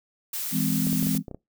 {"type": "noise", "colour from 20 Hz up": "blue", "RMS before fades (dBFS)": -31, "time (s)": [0.33, 1.18], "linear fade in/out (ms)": 5}
{"type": "chord", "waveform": "sine", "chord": "E augmented", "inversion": "none", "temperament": "just", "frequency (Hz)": [164.81, 206, 257.5], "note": ["E3", "G#3", "B#3"], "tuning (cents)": [0, -14, -28], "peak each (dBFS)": -27, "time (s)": [0.51, 1.23], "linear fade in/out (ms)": 50}
{"type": "clicks", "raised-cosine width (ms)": 2, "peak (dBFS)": -24, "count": 8, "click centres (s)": [0.869, 0.93, 1.027, 1.069, 1.151, 1.282, 1.313, 1.346]}
{"effects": ["noise-tail reverb RT60 0.2 s tail -23 dB re dry"]}